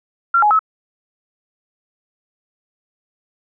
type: tone with pitch steps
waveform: sine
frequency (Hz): 1372 / 838 / 1293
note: F6 / G#5 / E6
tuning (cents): -31 / +15 / -34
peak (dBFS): -10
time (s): 0.34-0.592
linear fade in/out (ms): 5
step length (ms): 84
effects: none